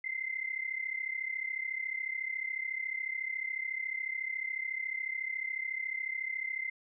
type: tone pair together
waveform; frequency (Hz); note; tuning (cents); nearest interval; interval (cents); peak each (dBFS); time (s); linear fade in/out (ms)
sine; 2056 / 2090; C7 / C7; -31 / -2; unison; 29; -37 / -36; 0.04-6.7; 5
effects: none